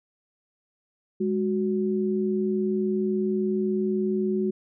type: tone pair together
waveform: sine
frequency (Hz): 206.4 / 370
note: G#3 / F#4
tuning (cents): -10 / 0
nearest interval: minor seventh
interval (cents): 1010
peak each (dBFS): -25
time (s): 1.2-4.51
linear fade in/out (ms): 10
effects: none